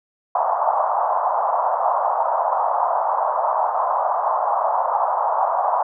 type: band-pass noise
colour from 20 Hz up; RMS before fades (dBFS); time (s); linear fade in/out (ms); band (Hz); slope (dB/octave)
pink; -20; 0.35-5.83; 5; 650 to 1100; 48
effects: none